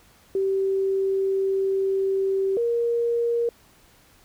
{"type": "tone pair in turn", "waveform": "sine", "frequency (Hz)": [387, 470], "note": ["G4", "A#4"], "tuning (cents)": [-22, 14], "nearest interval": "minor third", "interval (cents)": 336, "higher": "second", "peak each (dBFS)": -20, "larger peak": "neither", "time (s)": [[0.35, 2.57], [2.57, 3.49]], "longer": "first", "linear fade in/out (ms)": 2, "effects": ["pink hiss -56 dBFS RMS until 4.24 s"]}